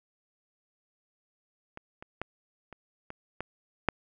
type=clicks; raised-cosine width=0.5 ms; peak=-26 / -28 / -18 / -29 / -25 / -19 / -8 dBFS; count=7; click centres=1.774 / 2.025 / 2.216 / 2.727 / 3.104 / 3.406 / 3.887 s; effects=none